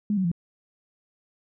sine tone with pitch steps, 207.7 / 188.27 / 170.67 Hz, G#3 / F#3 / F3, 0 / +30 / -40 cents, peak -21 dBFS, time 0.1-0.316 s, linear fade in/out 2 ms, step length 72 ms, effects none

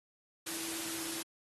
sine tone in noise, 329.6 Hz, E4, in tune, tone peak -45 dBFS, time 0.46-1.23 s, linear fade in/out 10 ms, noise white, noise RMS -39 dBFS, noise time 0.46-1.23 s, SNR -9 dB, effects high-pass 100 Hz 12 dB/octave + AAC 32 kbps

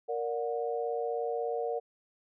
sine chord, Bb augmented, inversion none, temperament just, 466.2 / 582.7 / 728.4 Hz, Bb4 / D5 / F#5, 0 / -14 / -27 cents, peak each -32 / -37 / -36 dBFS, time 0.08-1.8 s, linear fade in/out 20 ms, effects none

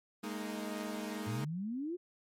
sawtooth chord, Ab suspended second, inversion none, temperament equal with one note detuned, 207.7 / 230.1 / 311.1 Hz, Ab3 / Bb3 / Eb4, 0 / -22 / 0 cents, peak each -37 / -39 / -39 dBFS, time 0.23-1.45 s, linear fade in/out 10 ms
sine exponential sweep, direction up, 103.83 to 370 Hz, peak -35 dBFS, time 1.26-1.97 s, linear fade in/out 20 ms
effects MP3 64 kbps

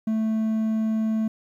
triangle tone, 220 Hz, A3, in tune, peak -19 dBFS, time 0.07-1.28 s, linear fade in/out 5 ms, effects 10-bit

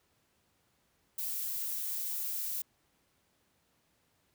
violet noise, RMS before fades -36 dBFS, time 1.18-2.62 s, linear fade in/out 5 ms, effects pink hiss -73 dBFS RMS until 4.34 s + high-pass 60 Hz 12 dB/octave

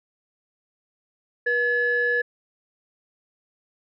sine tone pair together, 482.4 / 1710.2 Hz, B4 / A6, -41 / -50 cents, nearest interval octave + minor seventh, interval 2191 cents, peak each -24 / -20 dBFS, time 1.46-2.22 s, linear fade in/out 10 ms, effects tanh soft clip ceiling -13 dBFS

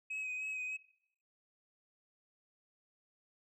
sine tone with vibrato, 2534 Hz, D#7, 31 cents sharp, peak -35 dBFS, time 0.1-0.77 s, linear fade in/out 10 ms, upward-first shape sine, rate 3.3 Hz, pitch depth 24 cents each way, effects noise-tail reverb RT60 0.7 s tail -22 dB re dry + tanh soft clip ceiling -36 dBFS

